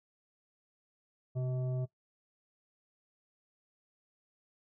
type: tone with frequency modulation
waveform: sine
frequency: 129.4 Hz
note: C3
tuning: 19 cents flat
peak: -31 dBFS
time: 1.35-1.86 s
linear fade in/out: 20 ms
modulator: 508 Hz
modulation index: 0.43
effects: noise-tail reverb RT60 0.1 s tail -18 dB re dry